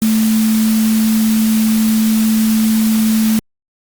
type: tone in noise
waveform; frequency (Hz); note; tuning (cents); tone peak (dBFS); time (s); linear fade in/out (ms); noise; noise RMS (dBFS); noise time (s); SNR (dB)
sine; 220; A3; 0; -10; 0.02-3.39; 0; white; -24; 0.02-3.39; +11
effects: Opus 48 kbps